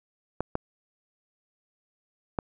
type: clicks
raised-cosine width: 1 ms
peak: -13 dBFS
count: 3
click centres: 0.406 / 0.554 / 2.388 s
effects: none